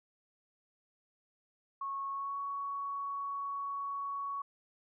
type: tone with pitch glide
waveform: sine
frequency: 1100 to 1117.9 Hz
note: C#6 to C#6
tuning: -14 to +14 cents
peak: -35 dBFS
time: 1.81-4.42 s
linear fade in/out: 5 ms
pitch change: +28 cents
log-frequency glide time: 2.11-2.38 s
effects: none